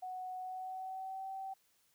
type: tone with pitch glide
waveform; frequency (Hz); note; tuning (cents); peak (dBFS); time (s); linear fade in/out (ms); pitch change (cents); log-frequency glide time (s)
sine; 740 to 770.5; F#5 to G5; 0 to -30; -40; 0.02-1.54; 10; +70; 0.39-1.29
effects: white hiss -73 dBFS RMS until 1.94 s